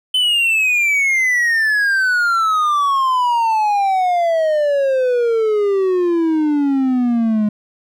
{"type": "exponential sweep", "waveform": "triangle", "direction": "down", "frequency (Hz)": [3056, 207.7], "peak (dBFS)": -11, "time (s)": [0.14, 7.49], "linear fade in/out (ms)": 5, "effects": []}